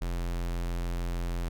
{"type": "tone", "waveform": "square", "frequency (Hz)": 43.18, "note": "F1", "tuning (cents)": -19, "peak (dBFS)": -30, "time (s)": [0.01, 1.49], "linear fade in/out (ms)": 10, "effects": []}